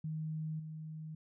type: tone with level steps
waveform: sine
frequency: 156.7 Hz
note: D#3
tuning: 13 cents sharp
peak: -36 / -42 dBFS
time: 0.04-1.15 s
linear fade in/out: 5 ms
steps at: 0.59 s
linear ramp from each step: 10 ms
effects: none